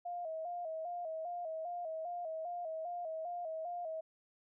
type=tone with vibrato; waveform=sine; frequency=671 Hz; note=E5; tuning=31 cents sharp; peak=-38 dBFS; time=0.05-4.01 s; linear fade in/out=10 ms; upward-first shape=square; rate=2.5 Hz; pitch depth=81 cents each way; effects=none